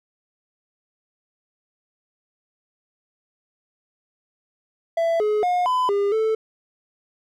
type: tone with pitch steps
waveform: triangle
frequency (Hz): 666 / 423 / 717 / 1008 / 403.2 / 440.3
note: E5 / G#4 / F5 / B5 / G4 / A4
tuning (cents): +18 / +32 / +45 / +35 / +49 / +1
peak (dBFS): -16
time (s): 4.97-6.35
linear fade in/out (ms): 5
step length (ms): 230
effects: none